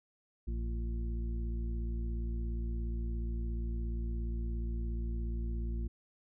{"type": "harmonic tone", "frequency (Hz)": 57.1, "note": "A#1", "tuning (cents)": -35, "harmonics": [1, 2, 3, 4, 6], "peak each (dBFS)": [-33, -46, -50, -46, -50], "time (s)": [0.47, 5.88], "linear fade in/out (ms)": 10, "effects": []}